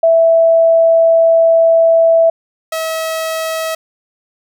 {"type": "tone pair in turn", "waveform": ["sine", "sawtooth"], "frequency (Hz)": [659.3, 643.9], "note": ["E5", "E5"], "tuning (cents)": [0, -41], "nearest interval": "unison", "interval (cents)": 41, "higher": "first", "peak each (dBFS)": [-6, -13], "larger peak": "first", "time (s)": [[0.03, 2.3], [2.72, 3.75]], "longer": "first", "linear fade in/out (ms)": 5, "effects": []}